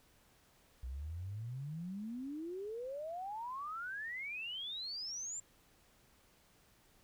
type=exponential sweep; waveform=sine; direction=up; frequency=60.1 to 7470 Hz; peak=-40 dBFS; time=0.83-5.4 s; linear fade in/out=5 ms; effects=pink hiss -68 dBFS RMS until 7.03 s